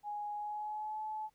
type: tone with pitch glide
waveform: sine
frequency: 830.6 to 861.9 Hz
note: G#5 to A5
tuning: 0 to -36 cents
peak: -37 dBFS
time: 0.03-1.3 s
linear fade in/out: 50 ms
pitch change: +64 cents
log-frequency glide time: 0.34-1.01 s
effects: pink hiss -75 dBFS RMS until 1.34 s